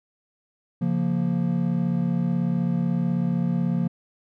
triangle chord, Bb minor, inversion first, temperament equal, 138.59 / 174.61 / 233.1 Hz, Db3 / F3 / Bb3, 0 / 0 / 0 cents, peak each -26 / -21 / -25 dBFS, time 0.81-3.88 s, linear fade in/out 10 ms, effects none

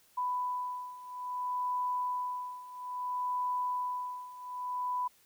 sine beating tone pair, 994 / 994.6 Hz, B5 / B5, +11 / +12 cents, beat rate 0.6 Hz, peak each -37 / -34 dBFS, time 0.17-5.08 s, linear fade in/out 10 ms, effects white hiss -65 dBFS RMS until 5.25 s

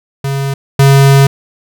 square tone pair in turn, 137.7 / 137.7 Hz, C#3 / C#3, -11 / -11 cents, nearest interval unison, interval 0 cents, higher neither, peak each -14 / -4 dBFS, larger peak second, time 0.24-0.54 / 0.79-1.27 s, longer second, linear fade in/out 5 ms, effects none

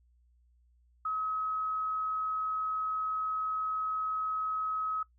sine tone, 1277 Hz, D#6, 45 cents sharp, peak -30 dBFS, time 1.05-5.03 s, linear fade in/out 5 ms, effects noise-tail reverb RT60 0.1 s tail -18 dB re dry + added 60 Hz sine -63 dBFS peak until 5.18 s

